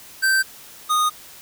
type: tone pair in turn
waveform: square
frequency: 1557 / 1235.8 Hz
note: G6 / D#6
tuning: -12 / -12 cents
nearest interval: major third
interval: 400 cents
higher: first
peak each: -16 / -17 dBFS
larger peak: first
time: 0.22-0.43 / 0.89-1.1 s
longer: neither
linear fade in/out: 20 ms
effects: white hiss -43 dBFS RMS until 1.41 s